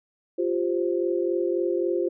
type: chord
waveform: sine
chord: F suspended second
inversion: none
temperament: just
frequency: 349.2 / 392.9 / 523.8 Hz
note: F4 / G4 / C5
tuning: 0 / +4 / +2 cents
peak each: -24 / -28 / -29 dBFS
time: 0.38-2.09 s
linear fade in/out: 10 ms
effects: none